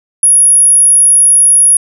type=tone; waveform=sine; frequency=10450 Hz; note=E9; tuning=16 cents flat; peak=-3 dBFS; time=0.23-1.77 s; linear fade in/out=2 ms; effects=none